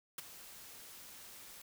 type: noise with ADSR envelope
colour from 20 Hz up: white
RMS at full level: -40 dBFS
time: 0.18-1.62 s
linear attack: 5 ms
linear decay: 18 ms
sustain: -13 dB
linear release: 5 ms
effects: none